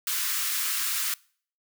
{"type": "high-pass noise", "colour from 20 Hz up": "white", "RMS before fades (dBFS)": -28, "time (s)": [0.07, 1.14], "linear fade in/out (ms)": 2, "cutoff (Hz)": 1100, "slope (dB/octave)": 48, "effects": ["noise-tail reverb RT60 0.5 s tail -24 dB re dry"]}